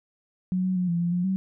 sine tone with pitch steps, 184 / 185.9 / 180.8 / 170.8 / 172.8 / 177.6 / 190.1 Hz, F#3 / F#3 / F#3 / F3 / F3 / F3 / F#3, -9 / +8 / -40 / -38 / -18 / +29 / +47 cents, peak -22 dBFS, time 0.52-1.36 s, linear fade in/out 0 ms, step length 120 ms, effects none

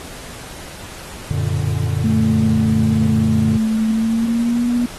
triangle chord, Gb augmented, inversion none, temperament equal, 92.5 / 116.54 / 146.83 Hz, Gb2 / Bb2 / D3, 0 / 0 / 0 cents, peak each -19 dBFS, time 1.31-3.57 s, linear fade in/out 0 ms
sine tone with pitch glide, 220 to 241.3 Hz, A3 to B3, 0 to -40 cents, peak -14 dBFS, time 2.04-4.86 s, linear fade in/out 5 ms, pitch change +160 cents, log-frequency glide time 3.87-4.68 s
effects pink hiss -35 dBFS RMS until 4.98 s + AAC 32 kbps

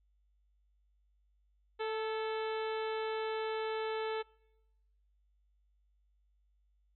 harmonic tone with a mistuned harmonic, 440.3 Hz, A4, 1 cent sharp, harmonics 1 / 2 / 3 / 4 / 5 / 6 / 7 / 8 / 9, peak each -35 / -41 / -45 / -47 / -49 / -51 / -52 / -53 / -54 dBFS, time 1.79-4.23 s, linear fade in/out 20 ms, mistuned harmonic 4, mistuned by -37 cents, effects noise-tail reverb RT60 1.0 s tail -26 dB re dry + added 50 Hz sine -69 dBFS peak until 6.95 s

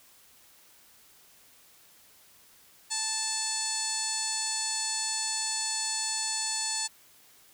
harmonic tone, 879 Hz, A5, 2 cents flat, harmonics 1 / 2 / 3 / 4 / 5 / 6 / 7 / 8 / 9 / 10, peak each -40 / -42 / -43 / -43 / -34 / -42 / -40 / -36 / -36 / -37 dBFS, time 2.9-6.88 s, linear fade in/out 20 ms, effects white hiss -58 dBFS RMS until 7.53 s

